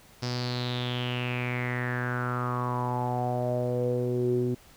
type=tone with low-pass filter sweep; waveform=sawtooth; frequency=123.47 Hz; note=B2; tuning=in tune; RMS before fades=-29 dBFS; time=0.22-4.55 s; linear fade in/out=10 ms; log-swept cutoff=5200 to 320 Hz; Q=6.7; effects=pink hiss -55 dBFS RMS until 4.76 s